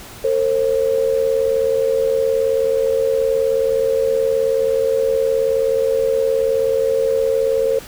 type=tone pair together; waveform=sine; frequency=454.2 / 533.2 Hz; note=A#4 / C5; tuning=-45 / +33 cents; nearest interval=minor third; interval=278 cents; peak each=-17 dBFS; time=0.24-7.79 s; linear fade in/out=5 ms; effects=pink hiss -37 dBFS RMS until 7.87 s